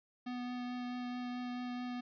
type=tone with vibrato; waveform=square; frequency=246.9 Hz; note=B3; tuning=in tune; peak=-39 dBFS; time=0.26-2.01 s; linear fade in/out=10 ms; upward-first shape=triangle; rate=4.6 Hz; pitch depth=11 cents each way; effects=resampled to 11025 Hz